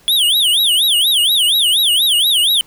square tone with vibrato, 3322 Hz, G#7, in tune, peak -11 dBFS, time 0.08-2.61 s, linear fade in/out 0 ms, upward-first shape sine, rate 4.2 Hz, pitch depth 270 cents each way, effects pink hiss -49 dBFS RMS until 2.66 s

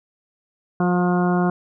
harmonic tone with a mistuned harmonic, 178.4 Hz, F3, 37 cents sharp, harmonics 1 / 2 / 3 / 4 / 5 / 6 / 7 / 8, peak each -18 / -23 / -33 / -25 / -34 / -30 / -34 / -31 dBFS, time 0.8-1.5 s, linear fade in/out 2 ms, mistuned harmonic 3, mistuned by -21 cents, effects none

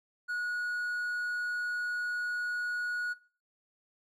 triangle tone, 1456 Hz, F#6, 28 cents flat, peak -30 dBFS, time 0.28-3.14 s, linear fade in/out 20 ms, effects noise-tail reverb RT60 0.4 s tail -18 dB re dry

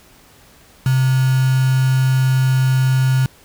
sine tone with quantisation, 130.81 Hz, C3, in tune, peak -12 dBFS, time 0.86-3.26 s, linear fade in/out 2 ms, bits 4, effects pink hiss -48 dBFS RMS until 3.44 s

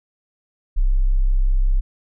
sine tone, 32.7 Hz, C1, in tune, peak -13 dBFS, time 0.76-1.81 s, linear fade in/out 20 ms, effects none

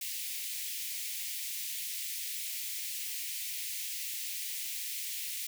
white high-pass noise, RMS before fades -38 dBFS, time 0.01-5.47 s, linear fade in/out 5 ms, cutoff 2000 Hz, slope 48 dB/octave, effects none

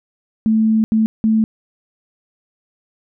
sine tone bursts at uneven times, 220 Hz, A3, in tune, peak -11 dBFS, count 3, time 0.46-0.84 / 0.92-1.06 / 1.24-1.44 s, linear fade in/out 0 ms, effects none

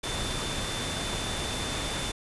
sine tone in noise, 3545 Hz, A7, 12 cents sharp, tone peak -37 dBFS, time 0.03-2.12 s, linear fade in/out 10 ms, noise pink, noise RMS -32 dBFS, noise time 0.03-2.12 s, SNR -8 dB, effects resampled to 24000 Hz

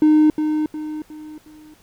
triangle tone with echo, 306.6 Hz, D#4, 25 cents flat, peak -7 dBFS, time 0.02-0.3 s, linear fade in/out 2 ms, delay 360 ms, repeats 4, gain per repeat -8 dB, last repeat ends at 1.74 s, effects tanh soft clip ceiling -5 dBFS + pink hiss -54 dBFS RMS until 1.82 s

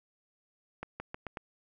accelerating click train, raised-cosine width 0.5 ms, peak -23 dBFS, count 5, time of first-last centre 0.83-1.372 s, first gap 170 ms, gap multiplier 0.85, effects none

